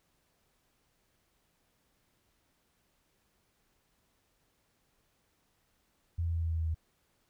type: tone with pitch steps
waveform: sine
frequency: 84.4 / 83.67 / 82.95 / 82.23 / 81.53 / 80.82 / 80.12 Hz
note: E2 / E2 / E2 / E2 / E2 / E2 / E2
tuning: +41 / +26 / +11 / -4 / -19 / -34 / -49 cents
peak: -29 dBFS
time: 6.18-6.747 s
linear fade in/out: 10 ms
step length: 81 ms
effects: pink hiss -74 dBFS RMS until 7.29 s